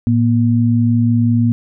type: tone pair together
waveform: sine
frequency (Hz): 112.2 / 238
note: A2 / A#3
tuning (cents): +34 / +36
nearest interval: octave + minor second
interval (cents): 1302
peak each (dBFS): -13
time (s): 0.07-1.52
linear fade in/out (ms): 0
effects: none